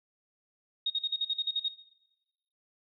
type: tone bursts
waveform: sine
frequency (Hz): 3729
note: A#7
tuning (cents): 0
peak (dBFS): -26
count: 10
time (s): 0.86-1.684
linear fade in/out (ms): 5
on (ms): 41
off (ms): 46
effects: noise-tail reverb RT60 1.0 s tail -18 dB re dry